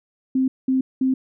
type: tone bursts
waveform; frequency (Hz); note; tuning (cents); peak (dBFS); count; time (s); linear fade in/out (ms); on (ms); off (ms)
sine; 261.6; C4; 0; -16; 3; 0.35-1.14; 5; 130; 200
effects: none